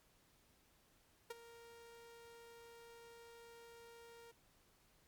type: tone with ADSR envelope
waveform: sawtooth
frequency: 466.2 Hz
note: A#4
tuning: in tune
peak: -38 dBFS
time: 1.3-4.32 s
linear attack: 7 ms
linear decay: 22 ms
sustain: -15 dB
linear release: 15 ms
effects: pink hiss -72 dBFS RMS until 5.07 s + MP3 96 kbps